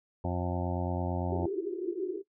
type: harmonic tone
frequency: 88.9 Hz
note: F2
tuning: 31 cents sharp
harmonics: 1 / 2 / 3 / 4 / 6 / 7 / 8 / 9 / 10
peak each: -33 / -36 / -38 / -39 / -41 / -41 / -42 / -43 / -43 dBFS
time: 0.24-1.46 s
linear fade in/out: 5 ms
type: band-pass noise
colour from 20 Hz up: pink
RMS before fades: -34 dBFS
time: 1.28-2.23 s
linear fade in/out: 50 ms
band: 340 to 400 Hz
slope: 96 dB/octave
effects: noise-tail reverb RT60 0.1 s tail -17 dB re dry